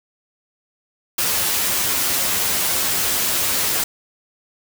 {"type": "noise with comb filter", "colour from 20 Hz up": "white", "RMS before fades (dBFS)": -20, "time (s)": [1.18, 3.84], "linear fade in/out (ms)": 5, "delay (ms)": 11, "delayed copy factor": 0.6, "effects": []}